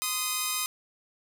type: tone pair together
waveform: 5% pulse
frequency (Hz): 1029.5 / 1244.5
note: C6 / D#6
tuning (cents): -28 / 0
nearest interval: minor third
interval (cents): 328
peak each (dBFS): -21 / -17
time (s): 0.02-0.66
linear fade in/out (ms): 0
effects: none